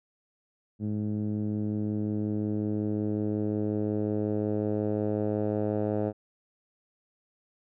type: tone with low-pass filter sweep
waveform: 10% pulse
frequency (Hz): 105.5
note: G#2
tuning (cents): +28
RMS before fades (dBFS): -29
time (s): 0.79-6.13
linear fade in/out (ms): 50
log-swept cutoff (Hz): 220 to 630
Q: 1.4
effects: none